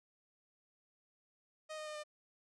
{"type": "tone with pitch steps", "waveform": "sawtooth", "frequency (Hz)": [622.3, 615.5, 608.8, 602.1], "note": ["D#5", "D#5", "D#5", "D5"], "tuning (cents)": [0, -19, -38, 43], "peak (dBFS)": -39, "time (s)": [1.69, 2.038], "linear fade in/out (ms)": 20, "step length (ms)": 87, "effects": ["resampled to 22050 Hz"]}